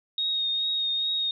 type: tone with vibrato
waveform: sine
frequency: 3729 Hz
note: A#7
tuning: in tune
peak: -24 dBFS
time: 0.18-1.31 s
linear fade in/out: 2 ms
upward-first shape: triangle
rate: 2.4 Hz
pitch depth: 24 cents each way
effects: none